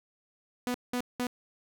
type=tone bursts; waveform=sawtooth; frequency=246.9 Hz; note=B3; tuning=in tune; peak=-25 dBFS; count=3; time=0.67-1.269 s; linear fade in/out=0 ms; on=73 ms; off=190 ms; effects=none